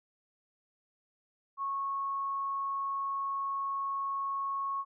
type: tone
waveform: sine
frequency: 1100 Hz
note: C#6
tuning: 14 cents flat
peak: -31 dBFS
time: 1.57-4.85 s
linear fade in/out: 50 ms
effects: none